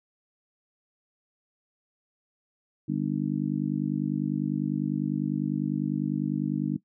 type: harmonic tone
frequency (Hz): 50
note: G1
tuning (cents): +35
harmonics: 3 / 4 / 5 / 6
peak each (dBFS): -31 / -31 / -31 / -31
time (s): 2.88-6.77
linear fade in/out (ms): 10
effects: noise-tail reverb RT60 0.1 s tail -17 dB re dry